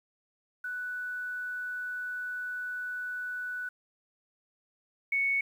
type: tone pair in turn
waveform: sine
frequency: 1485 / 2217 Hz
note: F#6 / C#7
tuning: +6 / 0 cents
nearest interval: perfect fifth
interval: 694 cents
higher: second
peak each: -33 / -25 dBFS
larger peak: second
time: 0.64-3.69 / 5.12-5.41 s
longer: first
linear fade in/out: 5 ms
effects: 10-bit